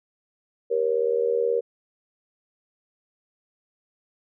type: tone with amplitude modulation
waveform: sine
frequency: 473.1 Hz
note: A#4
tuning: 26 cents sharp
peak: -16 dBFS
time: 0.7-1.61 s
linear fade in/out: 20 ms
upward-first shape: sine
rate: 78.8 Hz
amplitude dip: 90%
effects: none